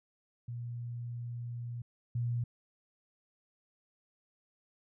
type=tone pair in turn; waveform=sine; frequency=119.5 / 119.5 Hz; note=A#2 / A#2; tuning=+43 / +43 cents; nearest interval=unison; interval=0 cents; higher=neither; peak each=-37 / -30 dBFS; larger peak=second; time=0.48-1.82 / 2.15-2.44 s; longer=first; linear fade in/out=5 ms; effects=none